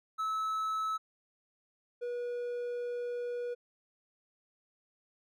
triangle tone pair in turn, 1300 / 484.3 Hz, E6 / B4, -24 / -34 cents, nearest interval octave + perfect fourth, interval 1710 cents, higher first, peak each -29 / -32 dBFS, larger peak first, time 0.18-0.98 / 2.01-3.55 s, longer second, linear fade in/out 20 ms, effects none

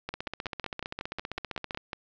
two click trains, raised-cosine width 0.3 ms, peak -18 / -18 dBFS, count 26 / 11, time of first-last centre 0.14-1.774 / 0.09-1.932 s, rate 15.3 / 5.43 Hz, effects resampled to 16000 Hz + 8-bit

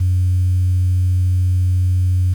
sine tone, 91.4 Hz, F#2, 21 cents flat, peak -11 dBFS, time 0-2.34 s, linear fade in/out 10 ms, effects tanh soft clip ceiling -9 dBFS + 7-bit

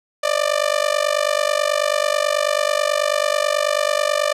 sawtooth tone with amplitude modulation, 594 Hz, D5, 20 cents sharp, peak -9 dBFS, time 0.23-4.33 s, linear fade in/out 10 ms, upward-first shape sine, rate 49.2 Hz, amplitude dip 95%, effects low-pass 9000 Hz 12 dB/octave

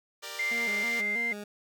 5% pulse chord, G minor, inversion none, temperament equal with one note detuned, 392 / 466.2 / 591.8 Hz, G4 / Bb4 / D5, 0 / 0 / +13 cents, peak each -35 / -31 / -29 dBFS, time 0.22-1.02 s, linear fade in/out 20 ms
sine tone, 2092 Hz, C7, 1 cent flat, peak -27 dBFS, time 0.39-1.33 s, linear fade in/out 5 ms
20% pulse tone with vibrato, 220 Hz, A3, in tune, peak -33 dBFS, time 0.51-1.44 s, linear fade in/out 5 ms, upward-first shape square, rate 3.1 Hz, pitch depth 110 cents each way
effects none

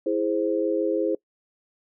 sine chord, E augmented, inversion none, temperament equal, 329.6 / 415.3 / 523.3 Hz, E4 / G#4 / B#4, 0 / 0 / 0 cents, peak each -25 / -26 / -26 dBFS, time 0.06-1.15 s, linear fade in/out 5 ms, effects noise-tail reverb RT60 0.1 s tail -23 dB re dry

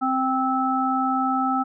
harmonic tone, 261.6 Hz, C4, in tune, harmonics 1 / 3 / 5, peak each -24 / -24 / -24 dBFS, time 0.01-1.64 s, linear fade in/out 20 ms, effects none

